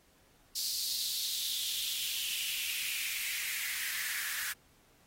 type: noise with high-pass filter sweep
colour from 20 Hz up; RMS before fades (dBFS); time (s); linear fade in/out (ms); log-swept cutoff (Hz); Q
white; -36; 0.55-4.53; 10; 4700 to 1600; 4.5
effects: pink hiss -66 dBFS RMS until 5.06 s + AAC 48 kbps